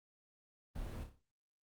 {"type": "noise with echo", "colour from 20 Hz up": "brown", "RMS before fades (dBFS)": -43, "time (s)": [0.75, 1.04], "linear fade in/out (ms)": 10, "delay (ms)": 30, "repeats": 6, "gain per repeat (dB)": -6, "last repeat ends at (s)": 1.22, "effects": ["Opus 32 kbps"]}